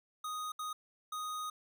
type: tone bursts at uneven times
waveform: square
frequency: 1244.5 Hz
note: D#6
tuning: in tune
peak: -38 dBFS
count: 3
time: 0.24-0.52 / 0.59-0.73 / 1.12-1.5 s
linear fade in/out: 5 ms
effects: none